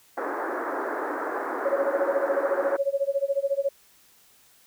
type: band-pass noise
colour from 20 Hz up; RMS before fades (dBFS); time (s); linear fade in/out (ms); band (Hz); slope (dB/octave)
pink; -30; 0.17-2.77; 10; 300 to 1700; 48
type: tone with tremolo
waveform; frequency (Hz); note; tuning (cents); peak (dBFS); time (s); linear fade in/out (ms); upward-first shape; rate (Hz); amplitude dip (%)
sine; 554.4; C#5; 0; -19; 1.65-3.69; 5; sine; 14; 95
effects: white hiss -58 dBFS RMS until 4.66 s